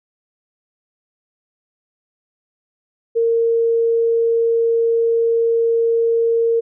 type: tone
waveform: sine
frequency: 460.5 Hz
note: A#4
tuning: 21 cents flat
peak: -13 dBFS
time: 3.15-6.61 s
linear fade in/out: 20 ms
effects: none